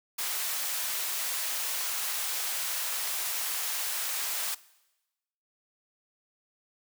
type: high-pass noise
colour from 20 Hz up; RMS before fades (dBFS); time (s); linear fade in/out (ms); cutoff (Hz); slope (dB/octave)
white; -32; 0.18-4.55; 10; 720; 12
effects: noise-tail reverb RT60 1.0 s tail -20 dB re dry